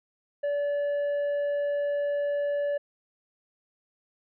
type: tone with tanh clipping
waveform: triangle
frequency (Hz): 576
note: D5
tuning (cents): -34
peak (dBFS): -26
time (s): 0.43-2.78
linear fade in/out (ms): 10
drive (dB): 9
effects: none